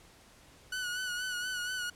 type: tone with vibrato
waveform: sawtooth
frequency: 1476 Hz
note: F#6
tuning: 5 cents flat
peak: -30 dBFS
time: 0.72-1.9 s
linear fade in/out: 5 ms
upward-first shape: sine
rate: 4.2 Hz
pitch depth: 42 cents each way
effects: pink hiss -58 dBFS RMS until 1.95 s + low-pass 11000 Hz 12 dB/octave